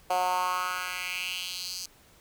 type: tone with high-pass filter sweep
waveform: 10% pulse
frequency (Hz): 181.8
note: F#3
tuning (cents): -30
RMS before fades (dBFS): -31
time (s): 0.1-1.86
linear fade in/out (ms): 5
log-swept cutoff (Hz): 670 to 5400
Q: 3.3
effects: pink hiss -58 dBFS RMS until 2.2 s